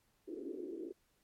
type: band-pass noise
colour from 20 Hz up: white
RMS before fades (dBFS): -44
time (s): 0.27-0.93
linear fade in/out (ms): 20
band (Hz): 290 to 410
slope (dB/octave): 48
effects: pink hiss -75 dBFS RMS until 1.23 s + MP3 64 kbps